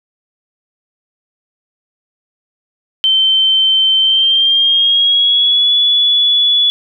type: tone with pitch glide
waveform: sine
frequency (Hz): 3100 to 3420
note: G7 to A7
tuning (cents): -20 to -50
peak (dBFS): -8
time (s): 3.04-6.7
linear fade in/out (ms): 0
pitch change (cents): +170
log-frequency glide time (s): 3.99-5.73
effects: none